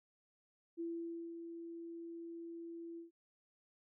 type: tone with ADSR envelope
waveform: sine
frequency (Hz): 335.6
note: E4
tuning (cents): +31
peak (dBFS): -38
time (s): 0.77-3.11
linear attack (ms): 33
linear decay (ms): 530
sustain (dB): -7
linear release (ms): 130
effects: none